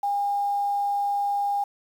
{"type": "tone with quantisation", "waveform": "sine", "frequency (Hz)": 809, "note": "G#5", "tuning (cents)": -46, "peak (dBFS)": -22, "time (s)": [0.03, 1.64], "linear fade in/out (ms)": 5, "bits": 8, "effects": []}